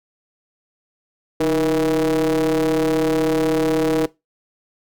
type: ring-modulated tone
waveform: square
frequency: 82.41 Hz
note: E2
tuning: in tune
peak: -14 dBFS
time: 1.4-4.06 s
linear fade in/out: 5 ms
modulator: 394 Hz
effects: noise-tail reverb RT60 0.2 s tail -20 dB re dry